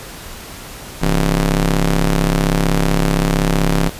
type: ring-modulated tone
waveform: sawtooth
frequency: 101.1 Hz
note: G#2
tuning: 46 cents flat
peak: -6 dBFS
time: 1.01-3.9 s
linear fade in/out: 20 ms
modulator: 68.4 Hz
effects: pink hiss -33 dBFS RMS until 3.99 s + resampled to 32000 Hz